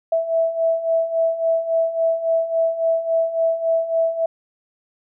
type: beating tone pair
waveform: sine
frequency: 655 / 658.6 Hz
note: E5 / E5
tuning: -11 / -2 cents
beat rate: 3.6 Hz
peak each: -23 / -18 dBFS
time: 0.12-4.26 s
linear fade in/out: 5 ms
effects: none